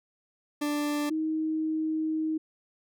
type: tone pair in turn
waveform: 40% pulse / sine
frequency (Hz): 294.2 / 314.8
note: D4 / D#4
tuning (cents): +3 / +20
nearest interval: minor second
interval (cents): 117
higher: second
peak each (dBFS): -26 / -26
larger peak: neither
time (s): 0.61-1.1 / 1.1-2.38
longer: second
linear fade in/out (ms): 10
effects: none